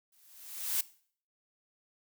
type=noise with exponential growth; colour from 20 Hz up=blue; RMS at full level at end=-28 dBFS; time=0.12-0.81 s; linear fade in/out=5 ms; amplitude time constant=150 ms; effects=noise-tail reverb RT60 0.5 s tail -19 dB re dry